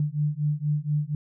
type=beating tone pair; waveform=sine; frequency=146.83 / 151.03 Hz; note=D3 / D3; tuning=0 / +49 cents; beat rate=4.2 Hz; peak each=-26 dBFS; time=0-1.15 s; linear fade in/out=2 ms; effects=none